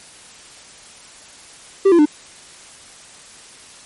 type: tone with pitch steps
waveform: triangle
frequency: 390 / 341.5 / 299 Hz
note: G4 / F4 / D4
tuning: -9 / -39 / +31 cents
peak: -6 dBFS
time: 1.85-2.057 s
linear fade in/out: 10 ms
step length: 69 ms
effects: white hiss -42 dBFS RMS until 3.85 s + MP3 48 kbps